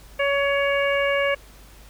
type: harmonic tone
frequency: 561 Hz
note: C#5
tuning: 21 cents sharp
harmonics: 1 / 2 / 3 / 4 / 5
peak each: -21 / -29 / -27 / -26 / -31 dBFS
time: 0.19-1.35 s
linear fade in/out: 10 ms
effects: added 50 Hz sine -46 dBFS peak until 1.89 s + pink hiss -50 dBFS RMS until 1.89 s